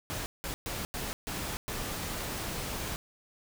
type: noise bursts at uneven times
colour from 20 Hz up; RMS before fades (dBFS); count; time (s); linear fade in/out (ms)
pink; -36; 6; 0.1-0.26 / 0.44-0.54 / 0.66-0.85 / 0.94-1.13 / 1.27-1.57 / 1.68-2.96; 0
effects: none